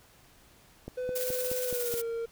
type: click train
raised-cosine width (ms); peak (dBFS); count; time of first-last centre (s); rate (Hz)
2; -25; 6; 0.88-1.939; 4.72
type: tone with pitch glide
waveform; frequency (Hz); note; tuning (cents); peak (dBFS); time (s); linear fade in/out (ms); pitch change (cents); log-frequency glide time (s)
triangle; 503 to 461.3; B4 to A#4; +32 to -18; -29; 0.97-2.26; 10; -150; 1.64-2.04
type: noise with tremolo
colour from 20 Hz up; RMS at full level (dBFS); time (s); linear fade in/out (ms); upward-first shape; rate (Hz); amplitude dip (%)
blue; -34; 1.15-2.02; 10; square; 17; 35
effects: pink hiss -59 dBFS RMS until 2.31 s